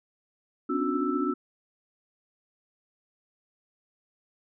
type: tone cluster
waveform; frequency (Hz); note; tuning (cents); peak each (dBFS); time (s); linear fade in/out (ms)
sine; 254.3 / 283.8 / 298.8 / 362.8 / 1321; C4 / C#4 / D4 / F#4 / E6; -49 / +41 / +30 / -34 / +3; -31 / -29 / -34 / -31 / -32; 0.69-1.34; 10
effects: none